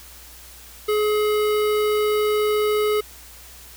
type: tone with notch filter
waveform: square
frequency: 423 Hz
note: G#4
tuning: 32 cents sharp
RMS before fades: -20 dBFS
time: 0.88-3.01 s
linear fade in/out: 10 ms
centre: 6600 Hz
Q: 1.2
effects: added 60 Hz sine -47 dBFS peak until 3.76 s + white hiss -44 dBFS RMS until 3.76 s